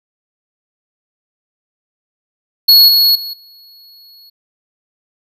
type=tone with level steps; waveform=square; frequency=4346 Hz; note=C#8; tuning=35 cents flat; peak=-4 / -8 / -23 / -40 dBFS; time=2.68-4.3 s; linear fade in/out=10 ms; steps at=2.88 / 3.15 / 3.33 s; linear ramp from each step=5 ms; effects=none